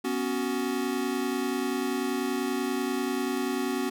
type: chord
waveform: square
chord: B suspended second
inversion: none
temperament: equal with one note detuned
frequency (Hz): 246.9 / 277.2 / 372.6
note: B3 / C#4 / F#4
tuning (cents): 0 / 0 / +12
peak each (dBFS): -32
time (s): 0.04-3.9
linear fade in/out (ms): 10
effects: none